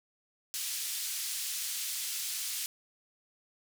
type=band-pass noise; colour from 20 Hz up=white; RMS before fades=-36 dBFS; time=0.54-2.66 s; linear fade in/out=0 ms; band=2900 to 12000 Hz; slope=12 dB/octave; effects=none